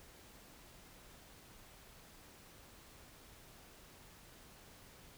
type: silence
effects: pink hiss -59 dBFS RMS until 5.17 s